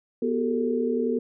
sine tone cluster, 243.8 / 377.2 / 407.9 / 448.9 Hz, B3 / F#4 / G#4 / A4, -22 / +33 / -31 / +35 cents, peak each -26 / -31 / -32 / -26 dBFS, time 0.22-1.19 s, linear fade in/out 5 ms, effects none

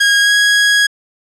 sawtooth tone with pitch glide, 1637 to 1657 Hz, G#6 to G#6, -25 to -4 cents, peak -5 dBFS, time 0-0.87 s, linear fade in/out 10 ms, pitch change +21 cents, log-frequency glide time 0.2-0.34 s, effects low-pass 8000 Hz 12 dB/octave

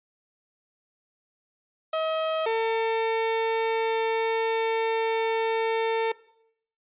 30% pulse tone pair in turn, 637 / 450.1 Hz, D#5 / A4, +41 / +39 cents, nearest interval tritone, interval 602 cents, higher first, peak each -22 / -20 dBFS, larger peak second, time 1.93-2.46 / 2.46-6.12 s, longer second, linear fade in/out 5 ms, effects noise-tail reverb RT60 0.7 s tail -19 dB re dry + resampled to 8000 Hz

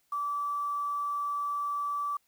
sine tone with quantisation, 1157 Hz, D6, 26 cents flat, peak -29 dBFS, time 0.12-2.17 s, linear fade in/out 5 ms, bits 9, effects white hiss -72 dBFS RMS until 2.27 s

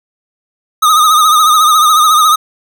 square tone with vibrato, 1244 Hz, D#6, 1 cent flat, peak -6 dBFS, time 0.82-2.36 s, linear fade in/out 10 ms, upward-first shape sine, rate 14 Hz, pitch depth 62 cents each way, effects none

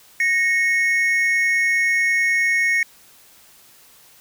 triangle tone pair together, 1864.7 / 2194 Hz, A#6 / C#7, 0 / -18 cents, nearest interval minor third, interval 282 cents, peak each -17 dBFS, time 0.2-2.83 s, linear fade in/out 2 ms, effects white hiss -50 dBFS RMS until 4.2 s

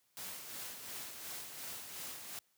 white noise with tremolo, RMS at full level -44 dBFS, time 0.17-2.39 s, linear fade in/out 0 ms, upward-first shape sine, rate 2.8 Hz, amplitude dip 45%, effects white hiss -75 dBFS RMS until 2.57 s + high-pass 80 Hz 12 dB/octave

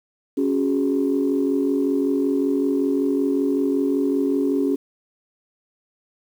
sine chord, C# suspended fourth, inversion none, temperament equal, 277.2 / 370 / 415.3 Hz, C#4 / F#4 / G#4, 0 / 0 / 0 cents, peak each -19 / -24 / -24 dBFS, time 0.37-4.76 s, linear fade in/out 10 ms, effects tanh soft clip ceiling -10 dBFS + 8-bit

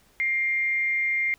sine tone with amplitude modulation, 2113 Hz, C7, 16 cents sharp, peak -20 dBFS, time 0.2-1.34 s, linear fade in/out 0 ms, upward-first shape sine, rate 233 Hz, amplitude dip 40%, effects pink hiss -60 dBFS RMS until 1.38 s

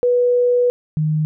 sine tone pair in turn, 490 / 154.34 Hz, B4 / D#3, -14 / -14 cents, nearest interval octave + minor sixth, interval 2000 cents, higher first, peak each -12 / -15 dBFS, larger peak first, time 0.03-0.7 / 0.97-1.25 s, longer first, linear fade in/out 0 ms, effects none

